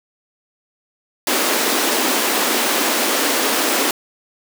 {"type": "high-pass noise", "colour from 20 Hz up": "pink", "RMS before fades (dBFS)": -18, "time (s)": [1.27, 3.91], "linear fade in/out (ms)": 2, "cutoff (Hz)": 240, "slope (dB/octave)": 48, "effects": []}